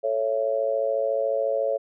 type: tone with amplitude modulation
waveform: sine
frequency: 554.4 Hz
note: C#5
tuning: in tune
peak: -17 dBFS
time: 0.03-1.78 s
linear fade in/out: 20 ms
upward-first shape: sine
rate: 114 Hz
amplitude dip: 100%
effects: none